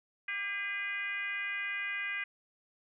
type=tone with frequency modulation; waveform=sine; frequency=2030 Hz; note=B6; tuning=47 cents sharp; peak=-33 dBFS; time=0.28-2.24 s; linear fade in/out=5 ms; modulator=423 Hz; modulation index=1.2; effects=none